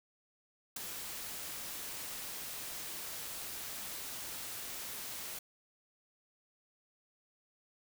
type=noise with ADSR envelope; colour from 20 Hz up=white; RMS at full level=-36 dBFS; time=0.76-5.39 s; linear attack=7 ms; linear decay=4 ms; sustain=-7 dB; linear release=5 ms; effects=none